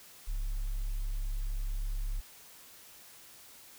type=tone; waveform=sine; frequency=34.65 Hz; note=C#1; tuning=in tune; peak=-28 dBFS; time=0.27-2.21 s; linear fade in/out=20 ms; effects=tanh soft clip ceiling -30 dBFS + white hiss -54 dBFS RMS until 3.78 s